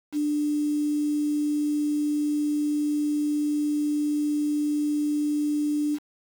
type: tone with quantisation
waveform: sine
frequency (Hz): 296.4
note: D4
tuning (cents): +16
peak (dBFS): -22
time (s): 0.12-5.99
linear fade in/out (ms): 50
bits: 7
effects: none